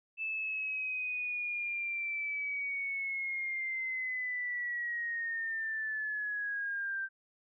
sine linear sweep, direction down, 2637 to 1562 Hz, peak -33 dBFS, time 0.17-7.09 s, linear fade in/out 50 ms, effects none

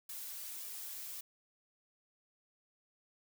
blue noise with flanger, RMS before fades -45 dBFS, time 0.09-1.21 s, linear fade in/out 5 ms, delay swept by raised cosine 1.7 to 3.6 ms, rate 1.8 Hz, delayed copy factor +0.6, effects none

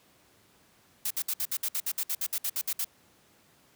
blue noise bursts, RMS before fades -30 dBFS, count 16, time 1.05-2.846 s, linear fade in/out 5 ms, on 56 ms, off 60 ms, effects pink hiss -62 dBFS RMS until 3.75 s + high-pass 100 Hz 12 dB/octave

